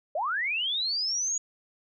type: linear sweep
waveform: sine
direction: up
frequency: 554.4 to 6820 Hz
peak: -26 dBFS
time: 0.15-1.38 s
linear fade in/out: 5 ms
effects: none